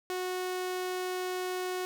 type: tone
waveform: sawtooth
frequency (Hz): 366.7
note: F#4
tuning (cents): -15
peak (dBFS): -28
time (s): 0.1-1.85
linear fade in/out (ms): 0
effects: none